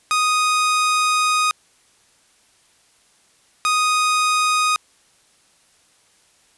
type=tone pair in turn; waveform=sawtooth; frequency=1244.5 / 1244.5 Hz; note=D#6 / D#6; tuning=0 / 0 cents; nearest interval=unison; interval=0 cents; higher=neither; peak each=-12 dBFS; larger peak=neither; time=0.11-1.51 / 3.65-4.76 s; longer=first; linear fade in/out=0 ms; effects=white hiss -57 dBFS RMS until 6.57 s + resampled to 24000 Hz